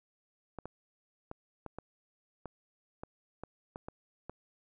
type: clicks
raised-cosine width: 1 ms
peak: -27 dBFS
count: 11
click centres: 0.587 / 0.656 / 1.314 / 1.663 / 1.786 / 2.457 / 3.035 / 3.436 / 3.759 / 3.885 / 4.296 s
effects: none